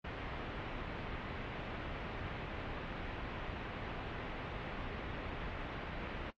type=low-pass noise; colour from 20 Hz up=pink; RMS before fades=-43 dBFS; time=0.04-6.31 s; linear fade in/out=10 ms; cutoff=2800 Hz; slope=24 dB/octave; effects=noise-tail reverb RT60 0.1 s tail -19 dB re dry + AAC 48 kbps